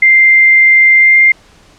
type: tone with pitch glide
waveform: sine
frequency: 2093 to 2106 Hz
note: C7 to C7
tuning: 0 to +11 cents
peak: -3 dBFS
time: 0.02-1.32 s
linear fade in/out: 5 ms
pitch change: +11 cents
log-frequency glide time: 0.98-1.19 s
effects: pink hiss -44 dBFS RMS until 1.78 s + low-pass 7000 Hz 12 dB/octave